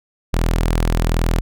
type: tone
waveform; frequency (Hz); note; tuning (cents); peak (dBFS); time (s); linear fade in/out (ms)
sawtooth; 41.2; E1; 0; -11; 0.33-1.41; 10
effects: none